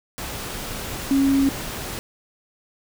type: tone in noise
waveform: sine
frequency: 273.8 Hz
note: C#4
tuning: 21 cents flat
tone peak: -15 dBFS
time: 1.11-1.49 s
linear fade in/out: 0 ms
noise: pink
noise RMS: -31 dBFS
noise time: 0.18-1.99 s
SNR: +13 dB
effects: none